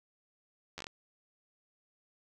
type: slowing click train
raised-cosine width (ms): 0.2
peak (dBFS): -24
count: 6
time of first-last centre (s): 0.78-0.869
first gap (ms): 11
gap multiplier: 1.24
effects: none